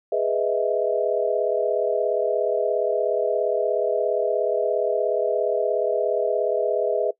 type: chord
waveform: sine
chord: E major seventh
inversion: first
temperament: equal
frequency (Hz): 415.3 / 493.9 / 622.3 / 659.3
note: G#4 / B4 / D#5 / E5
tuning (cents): 0 / 0 / 0 / 0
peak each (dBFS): -25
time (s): 0.12-7.11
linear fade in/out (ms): 5
effects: noise-tail reverb RT60 0.1 s tail -21 dB re dry